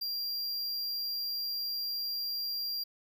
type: tone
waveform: square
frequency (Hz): 4759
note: D8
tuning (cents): +22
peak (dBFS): -33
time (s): 0.01-2.84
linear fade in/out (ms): 10
effects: none